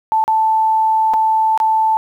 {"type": "tone with dropouts", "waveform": "sine", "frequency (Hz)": 880, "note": "A5", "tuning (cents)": 0, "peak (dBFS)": -11, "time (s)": [0.12, 1.97], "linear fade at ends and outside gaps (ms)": 0, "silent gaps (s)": [[0.24, 0.279], [1.136, 1.14], [1.576, 1.601]], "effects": ["8-bit"]}